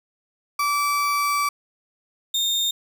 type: tone pair in turn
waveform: 35% pulse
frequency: 1157 / 3654 Hz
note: D6 / A#7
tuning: -26 / -35 cents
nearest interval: octave + minor sixth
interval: 1991 cents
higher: second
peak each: -18 dBFS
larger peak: neither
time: 0.59-1.49 / 2.34-2.71 s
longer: first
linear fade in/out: 5 ms
effects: none